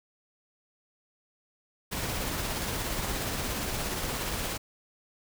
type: noise with tremolo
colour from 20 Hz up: pink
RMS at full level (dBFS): -31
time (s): 1.91-4.58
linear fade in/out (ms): 20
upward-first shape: triangle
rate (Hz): 17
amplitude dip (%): 30
effects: none